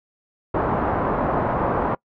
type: low-pass noise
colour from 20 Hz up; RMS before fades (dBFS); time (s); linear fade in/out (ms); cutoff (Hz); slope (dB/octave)
white; -22; 0.54-1.95; 5; 1100; 24
effects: noise-tail reverb RT60 0.1 s tail -24 dB re dry